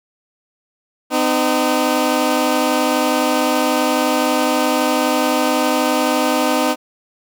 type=tone pair together; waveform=15% pulse; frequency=254.7 / 306.6 Hz; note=C4 / D#4; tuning=-46 / -25 cents; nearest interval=minor third; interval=321 cents; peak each=-11 dBFS; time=1.1-6.76 s; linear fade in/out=50 ms; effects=none